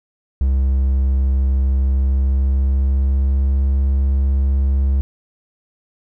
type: tone with pitch glide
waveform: triangle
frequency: 66.5 to 67.9 Hz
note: C2 to C#2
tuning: +29 to -35 cents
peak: -11 dBFS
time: 0.41-5.01 s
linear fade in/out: 0 ms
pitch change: +36 cents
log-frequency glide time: 1.8-3.65 s
effects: none